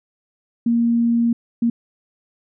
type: tone bursts at uneven times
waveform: sine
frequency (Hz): 234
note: A#3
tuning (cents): +7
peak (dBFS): -14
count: 2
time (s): 0.66-1.33 / 1.62-1.7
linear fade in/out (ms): 5
effects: none